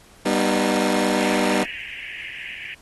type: chord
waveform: 20% pulse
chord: G augmented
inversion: none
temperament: just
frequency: 196 / 245 / 306.2 Hz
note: G3 / B3 / D#4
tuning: 0 / -14 / -28 cents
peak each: -18 dBFS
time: 0.25-1.64 s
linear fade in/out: 10 ms
type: band-pass noise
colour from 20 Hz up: white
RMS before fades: -34 dBFS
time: 1.19-2.75 s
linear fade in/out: 10 ms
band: 1700 to 2900 Hz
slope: 96 dB/octave
effects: pink hiss -51 dBFS RMS until 2.81 s + AAC 32 kbps